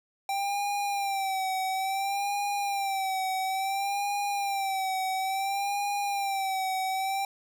square tone with vibrato, 784 Hz, G5, in tune, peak -28 dBFS, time 0.29-7.25 s, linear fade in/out 2 ms, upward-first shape sine, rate 0.58 Hz, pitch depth 62 cents each way, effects none

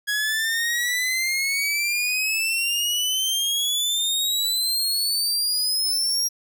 sawtooth exponential sweep, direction up, 1661.2 to 5660 Hz, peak -18 dBFS, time 0.07-6.29 s, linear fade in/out 20 ms, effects none

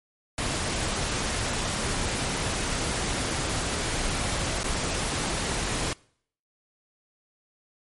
pink noise with dropouts, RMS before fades -28 dBFS, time 0.38-5.93 s, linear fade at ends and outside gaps 1 ms, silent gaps 4.632-4.642 s, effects noise-tail reverb RT60 0.6 s tail -24 dB re dry + MP3 48 kbps

